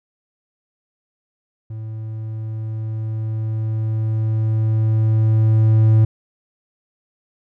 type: tone with level ramp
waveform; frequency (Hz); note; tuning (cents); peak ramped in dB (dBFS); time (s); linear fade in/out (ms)
triangle; 110; A2; 0; -25 to -7; 1.7-6.05; 5
effects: none